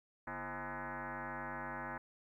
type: tone with frequency modulation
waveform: sine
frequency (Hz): 337.4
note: E4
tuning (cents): +40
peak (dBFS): -40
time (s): 0.27-1.98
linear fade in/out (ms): 5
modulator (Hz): 194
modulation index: 7.8
effects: 13-bit